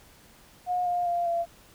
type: tone with pitch steps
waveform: sine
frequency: 720 / 707.2 / 694.7 / 682.3 Hz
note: F#5 / F5 / F5 / F5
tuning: -47 / +22 / -9 / -41 cents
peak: -24 dBFS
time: 0.66-1.46 s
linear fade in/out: 50 ms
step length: 200 ms
effects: pink hiss -55 dBFS RMS until 1.74 s